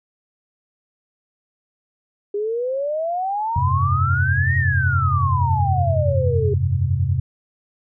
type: exponential two-way sweep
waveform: sine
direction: up then down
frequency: 402.1 to 1890 to 402.1 Hz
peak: -20 dBFS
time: 2.34-6.54 s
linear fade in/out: 5 ms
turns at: 4.56 s
type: chord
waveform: sine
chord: F suspended second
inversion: none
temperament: equal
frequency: 87.31 / 98 / 130.81 Hz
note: F2 / G2 / C3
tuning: 0 / 0 / 0 cents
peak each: -21 dBFS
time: 3.56-7.2 s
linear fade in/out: 5 ms
effects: none